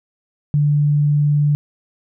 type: tone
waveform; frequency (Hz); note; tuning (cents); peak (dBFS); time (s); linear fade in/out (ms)
sine; 146.83; D3; 0; -12; 0.54-1.55; 0
effects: none